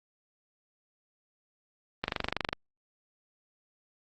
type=click train; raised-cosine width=0.3 ms; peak=-12 dBFS; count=13; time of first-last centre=2.04-2.53 s; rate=24.5 Hz; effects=Opus 24 kbps